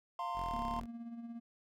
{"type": "chord", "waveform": "triangle", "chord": "F suspended fourth", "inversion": "none", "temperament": "equal with one note detuned", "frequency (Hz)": [698.5, 912.6, 1046.5], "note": ["F5", "Bb5", "C6"], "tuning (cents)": [0, -37, 0], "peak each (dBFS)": [-40, -40, -37], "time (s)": [0.19, 0.8], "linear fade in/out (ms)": 2}
{"type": "exponential two-way sweep", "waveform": "sawtooth", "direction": "down then up", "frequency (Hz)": [49, 32.05, 49], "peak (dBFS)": -39, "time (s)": [0.34, 0.87], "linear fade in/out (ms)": 50, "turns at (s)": 0.66}
{"type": "tone with tremolo", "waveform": "triangle", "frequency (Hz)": 233.1, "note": "A#3", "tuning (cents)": 0, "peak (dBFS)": -39, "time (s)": [0.53, 1.4], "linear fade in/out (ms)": 10, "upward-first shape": "sine", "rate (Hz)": 17, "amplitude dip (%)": 50}
{"effects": []}